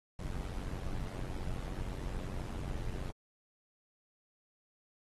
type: noise with amplitude modulation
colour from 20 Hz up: brown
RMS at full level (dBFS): -35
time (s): 0.19-3.11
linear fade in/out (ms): 5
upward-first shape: sine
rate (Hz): 92.1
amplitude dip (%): 80
effects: AAC 32 kbps